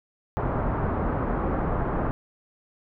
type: low-pass noise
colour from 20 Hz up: pink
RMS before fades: -26 dBFS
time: 0.37-2.11 s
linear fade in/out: 0 ms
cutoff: 1300 Hz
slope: 24 dB/octave
effects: none